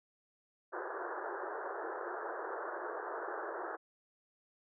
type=band-pass noise; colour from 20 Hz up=pink; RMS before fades=-41 dBFS; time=0.72-3.77 s; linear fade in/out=20 ms; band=340 to 1700 Hz; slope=96 dB/octave; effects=none